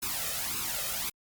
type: noise with flanger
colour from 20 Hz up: white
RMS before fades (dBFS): -33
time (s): 0.02-1.1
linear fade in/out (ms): 10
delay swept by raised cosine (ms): 0.76 to 1.62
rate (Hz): 1.8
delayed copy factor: +0.7
effects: Opus 48 kbps